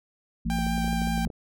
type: harmonic tone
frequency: 56.5 Hz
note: A1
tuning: 47 cents sharp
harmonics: 1 / 3 / 4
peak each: -29 / -29 / -29 dBFS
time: 0.45-1.28 s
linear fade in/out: 10 ms
type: tone with vibrato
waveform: sawtooth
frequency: 789 Hz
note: G5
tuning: 11 cents sharp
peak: -27 dBFS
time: 0.5-1.25 s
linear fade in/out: 0 ms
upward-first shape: triangle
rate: 5.3 Hz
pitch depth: 14 cents each way
type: clicks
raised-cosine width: 2 ms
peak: -26 dBFS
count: 11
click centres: 0.587 / 0.667 / 0.779 / 0.845 / 0.879 / 0.93 / 1.018 / 1.074 / 1.178 / 1.272 / 1.302 s
effects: none